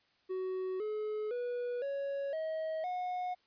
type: tone with pitch steps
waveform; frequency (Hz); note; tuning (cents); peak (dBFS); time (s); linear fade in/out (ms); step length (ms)
triangle; 373.7 / 426.8 / 487.4 / 556.7 / 635.8 / 726.1; F#4 / G#4 / B4 / C#5 / D#5 / F#5; +17 / +47 / -23 / +7 / +37 / -33; -32; 0.29-3.35; 20; 510
effects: white hiss -71 dBFS RMS until 3.46 s + resampled to 11025 Hz